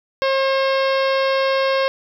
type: harmonic tone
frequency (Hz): 537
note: C5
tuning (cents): +45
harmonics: 1 / 2 / 3 / 4 / 5 / 6 / 7 / 8 / 9 / 10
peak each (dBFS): -17 / -23 / -27 / -29 / -31 / -33 / -34 / -35 / -36 / -37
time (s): 0.22-1.88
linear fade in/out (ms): 0
effects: 9-bit